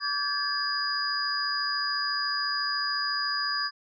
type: tone cluster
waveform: sine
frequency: 1150 / 1584 / 1718 / 4903 Hz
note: D6 / G6 / A6 / D#8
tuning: -37 / +18 / -42 / -26 cents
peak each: -32 / -35 / -33 / -29 dBFS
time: 0-3.71 s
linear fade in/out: 50 ms
effects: none